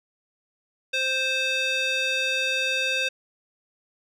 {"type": "tone with band-pass filter", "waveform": "square", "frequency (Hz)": 523.3, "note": "C5", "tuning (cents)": 0, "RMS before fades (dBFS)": -25, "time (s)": [0.93, 3.09], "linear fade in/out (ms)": 10, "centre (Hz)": 3000, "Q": 2.4, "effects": []}